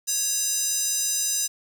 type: tone with high-pass filter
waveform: square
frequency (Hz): 554.4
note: C#5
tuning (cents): 0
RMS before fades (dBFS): -25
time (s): 0.07-1.48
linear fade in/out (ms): 20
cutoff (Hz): 6500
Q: 2.8
effects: 8-bit